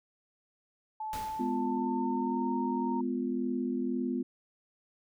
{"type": "tone with pitch glide", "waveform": "sine", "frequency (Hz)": [868, 924.9], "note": ["A5", "A#5"], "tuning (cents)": [-24, -14], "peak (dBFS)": -34, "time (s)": [1, 3.01], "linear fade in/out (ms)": 5, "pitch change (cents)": 110, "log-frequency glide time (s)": [1.13, 2.56]}
{"type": "noise with exponential decay", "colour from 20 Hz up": "pink", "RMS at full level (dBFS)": -40, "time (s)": [1.13, 1.82], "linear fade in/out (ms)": 1, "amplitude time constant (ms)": 150}
{"type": "chord", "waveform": "sine", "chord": "F diminished", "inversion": "first", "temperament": "just", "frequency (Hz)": [209.5, 251.4, 349.2], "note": ["Ab3", "Cb4", "F4"], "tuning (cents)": [15, 31, 0], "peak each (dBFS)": [-36, -31, -36], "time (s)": [1.39, 4.23], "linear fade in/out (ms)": 10}
{"effects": []}